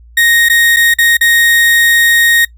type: tone with dropouts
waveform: 35% pulse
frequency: 1864.7 Hz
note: A#6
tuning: in tune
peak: -5 dBFS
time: 0.17-2.45 s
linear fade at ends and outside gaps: 5 ms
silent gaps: 0.487-0.497 / 0.763-0.767 / 0.94-0.985 / 1.17-1.21 s
effects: noise-tail reverb RT60 0.1 s tail -21 dB re dry + added 58 Hz sine -36 dBFS peak until 2.57 s